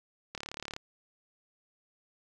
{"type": "click train", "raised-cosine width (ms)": 0.2, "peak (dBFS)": -21, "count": 16, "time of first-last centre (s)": [0.35, 0.764], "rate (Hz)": 36.2, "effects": []}